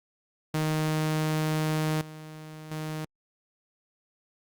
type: tone with level steps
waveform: sawtooth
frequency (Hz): 155.56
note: D#3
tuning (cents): 0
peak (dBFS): -21 / -37 / -28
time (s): 0.54-3.05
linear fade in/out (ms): 5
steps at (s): 2.01 / 2.71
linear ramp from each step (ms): 5
effects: Opus 48 kbps